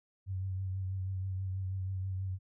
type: tone with vibrato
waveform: sine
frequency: 94.6 Hz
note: F#2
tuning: 39 cents sharp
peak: -33 dBFS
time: 0.26-2.39 s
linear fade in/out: 50 ms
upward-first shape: triangle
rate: 6.2 Hz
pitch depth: 36 cents each way
effects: none